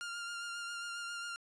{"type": "tone with vibrato", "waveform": "sawtooth", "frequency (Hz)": 1400, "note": "F6", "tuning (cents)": 4, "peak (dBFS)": -36, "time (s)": [0.01, 1.36], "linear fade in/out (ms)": 0, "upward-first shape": "sine", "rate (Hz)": 7.4, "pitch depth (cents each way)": 19, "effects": ["resampled to 22050 Hz"]}